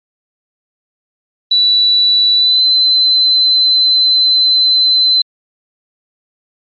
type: tone with pitch glide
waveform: sine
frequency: 3951 to 4055 Hz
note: B7 to B7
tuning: 0 to +45 cents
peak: -7 dBFS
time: 1.51-5.22 s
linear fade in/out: 5 ms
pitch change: +45 cents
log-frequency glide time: 2.35-2.64 s
effects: MP3 32 kbps